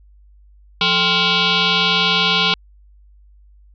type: tone with frequency modulation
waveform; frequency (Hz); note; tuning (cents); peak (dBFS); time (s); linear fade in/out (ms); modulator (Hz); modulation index
sine; 175; F3; +4; -13; 0.81-2.54; 2; 612; 6.4
effects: added 50 Hz sine -45 dBFS peak until 3.74 s